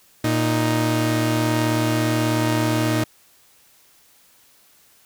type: tone pair together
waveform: sawtooth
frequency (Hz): 116.6 / 311.3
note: A#2 / D#4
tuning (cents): +1 / +1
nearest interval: octave + perfect fourth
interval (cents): 1700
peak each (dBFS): -17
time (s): 0.24-3.04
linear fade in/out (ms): 5
effects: white hiss -55 dBFS RMS until 5.05 s